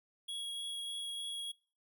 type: tone with vibrato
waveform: square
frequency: 3322 Hz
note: G#7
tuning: in tune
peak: -39 dBFS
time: 0.28-1.52 s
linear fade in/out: 10 ms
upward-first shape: triangle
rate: 3.3 Hz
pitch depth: 9 cents each way
effects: noise-tail reverb RT60 0.4 s tail -23 dB re dry